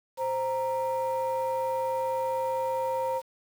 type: tone pair together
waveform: sine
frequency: 524.1 / 932.3 Hz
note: C5 / A#5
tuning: +3 / 0 cents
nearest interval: minor seventh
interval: 997 cents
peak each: -27 / -28 dBFS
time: 0.17-3.22 s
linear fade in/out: 50 ms
effects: tanh soft clip ceiling -22 dBFS + 8-bit